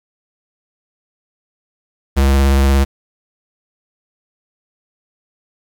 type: tone with vibrato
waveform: square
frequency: 68.3 Hz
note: C#2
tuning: 25 cents flat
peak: -10 dBFS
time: 2.16-2.85 s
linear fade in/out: 20 ms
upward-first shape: square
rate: 17 Hz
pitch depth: 19 cents each way
effects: 8-bit